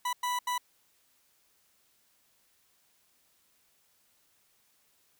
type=tone bursts at uneven times; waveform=40% pulse; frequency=987 Hz; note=B5; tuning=1 cent flat; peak=-28 dBFS; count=3; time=0.05-0.13 / 0.23-0.39 / 0.47-0.58 s; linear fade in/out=5 ms; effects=white hiss -69 dBFS RMS until 5.19 s